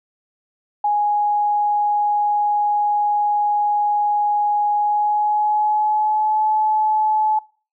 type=tone with pitch glide; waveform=sine; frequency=830.6 to 860.4 Hz; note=G#5 to A5; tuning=0 to -39 cents; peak=-15 dBFS; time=0.84-7.39 s; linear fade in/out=5 ms; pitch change=+61 cents; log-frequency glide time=4.74-6.43 s; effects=noise-tail reverb RT60 0.4 s tail -24 dB re dry